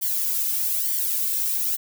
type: noise with flanger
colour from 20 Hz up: violet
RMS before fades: -24 dBFS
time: 0.01-1.77 s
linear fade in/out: 20 ms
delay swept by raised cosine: 0.75 to 2.15 ms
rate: 1.1 Hz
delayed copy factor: -0.9
effects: none